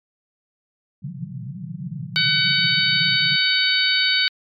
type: band-pass noise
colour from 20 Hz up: pink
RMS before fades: -31 dBFS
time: 1.02-3.36 s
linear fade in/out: 5 ms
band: 120 to 190 Hz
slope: 96 dB/octave
type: harmonic tone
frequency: 753 Hz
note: F#5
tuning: 30 cents sharp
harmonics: 2 / 3 / 4 / 5 / 6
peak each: -23 / -23 / -23 / -22 / -21 dBFS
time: 2.16-4.28 s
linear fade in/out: 0 ms
effects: MP3 96 kbps